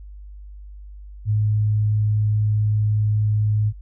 sine tone, 106.1 Hz, G#2, 38 cents sharp, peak -16 dBFS, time 1.25-3.73 s, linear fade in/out 50 ms, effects added 50 Hz sine -36 dBFS peak until 3.81 s

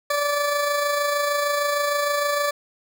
20% pulse tone with amplitude modulation, 580 Hz, D5, 22 cents flat, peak -14 dBFS, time 0.1-2.51 s, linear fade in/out 5 ms, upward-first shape sine, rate 26.5 Hz, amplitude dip 35%, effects none

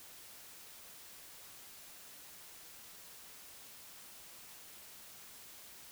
silence, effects white hiss -54 dBFS RMS until 5.91 s

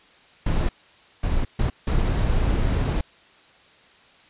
brown noise bursts at uneven times, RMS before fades -21 dBFS, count 4, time 0.46-0.69 / 1.23-1.45 / 1.59-1.7 / 1.87-3.01 s, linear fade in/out 5 ms, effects white hiss -53 dBFS RMS until 4.29 s + resampled to 8000 Hz

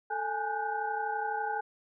sine tone cluster, 441.3 / 824 / 856 / 1463 / 1548 Hz, A4 / G#5 / A5 / F#6 / G6, +5 / -14 / -48 / -20 / -22 cents, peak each -39 / -32 / -39 / -40 / -40 dBFS, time 0.1-1.61 s, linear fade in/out 10 ms, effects none

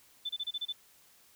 sine tone bursts, 3520 Hz, A7, in tune, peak -32 dBFS, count 7, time 0.25-0.726 s, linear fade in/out 10 ms, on 44 ms, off 28 ms, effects white hiss -62 dBFS RMS until 1.35 s

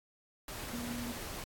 sine tone in noise, 239.5 Hz, A#3, 47 cents sharp, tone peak -38 dBFS, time 0.73-1.12 s, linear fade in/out 2 ms, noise pink, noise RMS -43 dBFS, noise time 0.48-1.44 s, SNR +2 dB, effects AAC 64 kbps

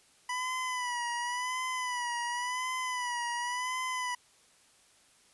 25% pulse tone with vibrato, 987.8 Hz, B5, in tune, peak -28 dBFS, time 0.29-4.15 s, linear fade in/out 5 ms, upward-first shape sine, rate 0.92 Hz, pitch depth 62 cents each way, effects white hiss -63 dBFS RMS until 5.33 s + resampled to 24000 Hz

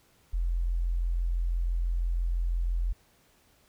sine tone, 43 Hz, F1, 26 cents flat, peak -25 dBFS, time 0.33-2.93 s, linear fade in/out 10 ms, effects pink hiss -64 dBFS RMS until 3.68 s

